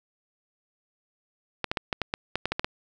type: clicks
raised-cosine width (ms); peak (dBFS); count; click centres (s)
0.3; -10; 11; 1.643 / 1.715 / 1.772 / 1.928 / 2.017 / 2.139 / 2.356 / 2.456 / 2.52 / 2.595 / 2.645
effects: none